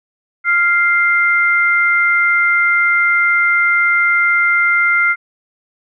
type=tone pair together; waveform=sine; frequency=1397 / 2093 Hz; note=F6 / C7; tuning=0 / 0 cents; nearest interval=perfect fifth; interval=700 cents; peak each=-13 dBFS; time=0.44-5.16 s; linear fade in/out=50 ms; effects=none